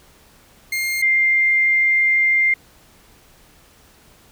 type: tone pair in turn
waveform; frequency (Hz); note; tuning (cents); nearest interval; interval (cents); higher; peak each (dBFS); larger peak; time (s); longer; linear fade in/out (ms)
40% pulse / sine; 2118 / 2102; C7 / C7; +21 / +7; unison; 14; first; -19 / -13; second; 0.72-1.02 / 1.02-2.54; second; 5
effects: pink hiss -51 dBFS RMS until 4.31 s